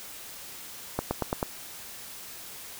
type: accelerating click train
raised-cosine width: 1 ms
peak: -12 dBFS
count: 5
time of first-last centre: 0.99-1.429 s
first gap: 120 ms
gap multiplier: 0.94
effects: white hiss -43 dBFS RMS until 2.79 s

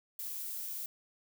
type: noise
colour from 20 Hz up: violet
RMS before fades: -40 dBFS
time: 0.19-0.86 s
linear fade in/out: 2 ms
effects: none

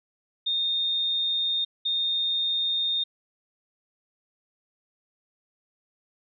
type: tone pair in turn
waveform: sine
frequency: 3663 / 3663 Hz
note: A#7 / A#7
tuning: -31 / -31 cents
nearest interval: unison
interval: 0 cents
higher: neither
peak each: -23 dBFS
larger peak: neither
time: 0.46-1.65 / 1.85-3.04 s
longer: neither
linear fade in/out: 10 ms
effects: none

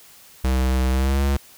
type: tone with pitch glide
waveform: square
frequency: 64.6 to 69.24 Hz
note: C2 to C#2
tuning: -21 to -1 cents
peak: -18 dBFS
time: 0.44-1.37 s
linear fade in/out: 5 ms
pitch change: +120 cents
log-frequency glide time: 0.91-1.23 s
effects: white hiss -48 dBFS RMS until 1.57 s

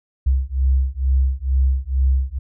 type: beating tone pair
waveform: sine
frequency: 65 / 67.2 Hz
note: C2 / C2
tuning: -11 / +47 cents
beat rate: 2.2 Hz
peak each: -18 dBFS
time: 0.26-2.39 s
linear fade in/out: 10 ms
effects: none

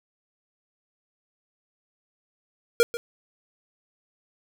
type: tone with echo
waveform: square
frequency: 470 Hz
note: A#4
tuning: 14 cents sharp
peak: -15 dBFS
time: 2.8-2.83 s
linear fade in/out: 0 ms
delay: 140 ms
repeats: 1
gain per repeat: -14 dB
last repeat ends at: 2.97 s
effects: none

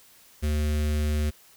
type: tone with notch filter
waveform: square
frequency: 75 Hz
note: D2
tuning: 37 cents sharp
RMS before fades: -25 dBFS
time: 0.42-1.31 s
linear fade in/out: 20 ms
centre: 900 Hz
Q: 0.91
effects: white hiss -55 dBFS RMS until 1.56 s

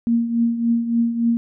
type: tone with tremolo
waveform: sine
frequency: 233.1 Hz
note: A#3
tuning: in tune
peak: -13 dBFS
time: 0.07-1.37 s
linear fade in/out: 0 ms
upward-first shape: triangle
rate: 3.5 Hz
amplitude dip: 70%
effects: none

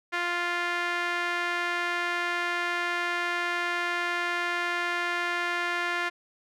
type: tone with band-pass filter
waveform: sawtooth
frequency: 349.2 Hz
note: F4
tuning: in tune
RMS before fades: -29 dBFS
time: 0.12-6.1 s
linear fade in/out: 20 ms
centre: 1800 Hz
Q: 1.8
effects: none

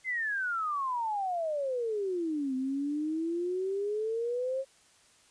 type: exponential two-way sweep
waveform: sine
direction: down then up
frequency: 2100 to 256.7 to 543 Hz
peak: -29 dBFS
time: 0.04-4.65 s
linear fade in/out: 50 ms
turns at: 2.55 s
effects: white hiss -62 dBFS RMS until 5.3 s + resampled to 22050 Hz

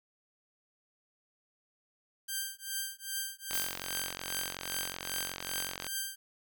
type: tone with tremolo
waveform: 5% pulse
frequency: 1577 Hz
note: G6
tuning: 10 cents sharp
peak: -21 dBFS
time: 2.28-6.16 s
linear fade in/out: 10 ms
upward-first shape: triangle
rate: 2.5 Hz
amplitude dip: 100%
type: click train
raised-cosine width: 0.2 ms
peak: -19 dBFS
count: 108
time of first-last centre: 3.51-5.867 s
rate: 45.4 Hz
type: noise with exponential decay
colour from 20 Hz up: violet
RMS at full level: -33 dBFS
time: 3.54-4.14 s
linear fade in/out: 0 ms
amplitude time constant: 130 ms
effects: none

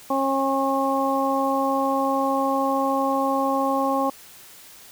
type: harmonic tone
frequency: 271.3 Hz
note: C#4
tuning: 37 cents flat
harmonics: 1 / 2 / 3 / 4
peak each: -25 / -25 / -25 / -25 dBFS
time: 0.1-4.1 s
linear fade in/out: 5 ms
effects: white hiss -46 dBFS RMS until 4.91 s

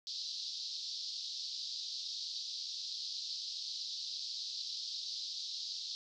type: band-pass noise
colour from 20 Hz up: white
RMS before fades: -42 dBFS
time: 0.07-5.95 s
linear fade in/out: 0 ms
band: 3800 to 5100 Hz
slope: 48 dB/octave
effects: none

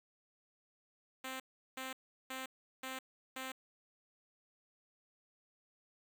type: tone bursts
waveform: 5% pulse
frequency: 261.6 Hz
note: C4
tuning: in tune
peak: -30 dBFS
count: 5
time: 1.24-3.52 s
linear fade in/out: 5 ms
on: 160 ms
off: 370 ms
effects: 11-bit

